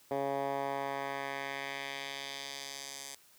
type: tone with band-pass filter sweep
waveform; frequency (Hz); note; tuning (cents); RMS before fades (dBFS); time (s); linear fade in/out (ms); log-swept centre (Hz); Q
10% pulse; 138.4; C#3; -2; -38; 0.11-3.15; 2; 570 to 7700; 1.2
effects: white hiss -62 dBFS RMS until 3.38 s + high-pass 60 Hz 12 dB/octave